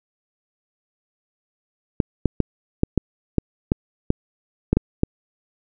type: clicks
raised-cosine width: 3 ms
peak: -3 dBFS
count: 11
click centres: 2.002 / 2.257 / 2.403 / 2.834 / 2.977 / 3.383 / 3.719 / 4.104 / 4.73 / 4.77 / 5.034 s
effects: none